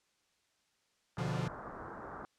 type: low-pass noise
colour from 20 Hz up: white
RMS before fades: -46 dBFS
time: 1.17-2.25 s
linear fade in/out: 0 ms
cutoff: 1500 Hz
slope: 48 dB/octave
type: chord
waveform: 45% pulse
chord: B diminished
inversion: none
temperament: equal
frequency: 123.47 / 146.83 / 174.61 Hz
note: B2 / D3 / F3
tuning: 0 / 0 / 0 cents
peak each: -38 dBFS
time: 1.18-1.48 s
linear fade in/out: 5 ms
effects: white hiss -75 dBFS RMS until 2.38 s + low-pass 7000 Hz 12 dB/octave